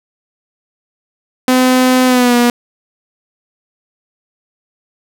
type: tone with pitch glide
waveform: sawtooth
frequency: 255.1 to 240.8 Hz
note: C4 to B3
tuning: -44 to -44 cents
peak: -4 dBFS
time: 1.48-2.5 s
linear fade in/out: 2 ms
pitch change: -100 cents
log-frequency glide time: 2.06-2.36 s
effects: none